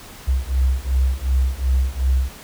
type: beating tone pair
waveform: sine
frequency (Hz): 63.8 / 66.5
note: C2 / C2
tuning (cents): -43 / +29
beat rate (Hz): 2.7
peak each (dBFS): -19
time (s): 0.27-2.3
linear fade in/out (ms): 20
effects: pink hiss -40 dBFS RMS until 2.43 s